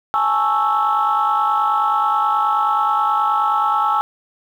sine chord, A major seventh, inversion third, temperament equal, 830.6 / 880 / 1108.7 / 1318.5 Hz, G#5 / A5 / C#6 / E6, 0 / 0 / 0 / 0 cents, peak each -19 / -21 / -21 / -17 dBFS, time 0.14-4.01 s, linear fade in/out 0 ms, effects tanh soft clip ceiling -8 dBFS + 8-bit

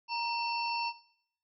harmonic tone with a mistuned harmonic, 895 Hz, A5, 29 cents sharp, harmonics 1 / 3 / 5 / 6, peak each -33 / -38 / -40 / -41 dBFS, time 0.08-0.93 s, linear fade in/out 50 ms, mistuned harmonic 1, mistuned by +79 cents, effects noise-tail reverb RT60 0.7 s tail -17 dB re dry

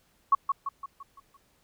sine tone with echo, 1108.7 Hz, C#6, in tune, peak -16 dBFS, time 0.32-0.35 s, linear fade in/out 5 ms, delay 170 ms, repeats 6, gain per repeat -6 dB, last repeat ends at 1.37 s, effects pink hiss -67 dBFS RMS until 1.63 s

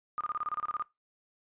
sine tone bursts, 1220 Hz, D#6, 34 cents flat, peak -30 dBFS, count 12, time 0.18-0.823 s, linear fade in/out 0 ms, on 27 ms, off 29 ms, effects noise-tail reverb RT60 0.2 s tail -19 dB re dry + resampled to 8000 Hz

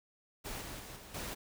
pink noise with level steps, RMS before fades -42 / -45 / -48 / -52 / -41 dBFS, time 0.44-1.35 s, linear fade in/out 20 ms, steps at 0.61 / 0.79 / 0.96 / 1.14 s, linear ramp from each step 5 ms, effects none

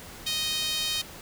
sawtooth tone with high-pass filter, 622.3 Hz, D#5, in tune, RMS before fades -29 dBFS, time 0.26-1.02 s, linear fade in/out 10 ms, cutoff 3500 Hz, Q 2.7, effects pink hiss -44 dBFS RMS until 1.21 s

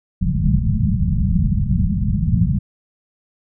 white low-pass noise, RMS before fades -17 dBFS, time 0.21-2.59 s, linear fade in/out 10 ms, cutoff 210 Hz, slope 96 dB/octave, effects none

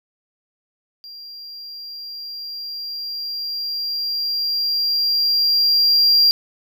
triangle tone with level ramp, 4763 Hz, D8, 24 cents sharp, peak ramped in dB -34 to -9 dBFS, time 1.04-6.31 s, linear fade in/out 0 ms, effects none

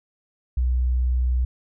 sine tone, 62.3 Hz, B1, 16 cents sharp, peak -18 dBFS, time 0.57-1.45 s, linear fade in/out 5 ms, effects none

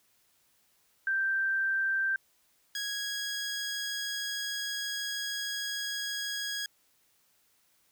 sine / 15% pulse tone pair in turn, 1568 / 1654.4 Hz, G6 / G#6, 0 / -7 cents, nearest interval minor second, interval 93 cents, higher second, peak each -26 dBFS, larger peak neither, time 1.07-2.16 / 2.75-6.66 s, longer second, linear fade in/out 2 ms, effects white hiss -69 dBFS RMS until 7.91 s

